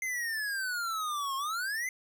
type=exponential two-way sweep; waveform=square; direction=down then up; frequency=2093 to 1064 to 2093 Hz; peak=-32 dBFS; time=0.02-1.89 s; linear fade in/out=2 ms; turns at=1.36 s; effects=none